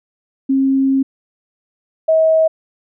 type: tone pair in turn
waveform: sine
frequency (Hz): 269 / 639.8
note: C4 / D#5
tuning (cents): +48 / +48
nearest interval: octave + minor third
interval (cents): 1500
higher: second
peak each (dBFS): -11 / -9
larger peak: second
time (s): 0.49-1.03 / 2.08-2.48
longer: first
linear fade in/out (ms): 10
effects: none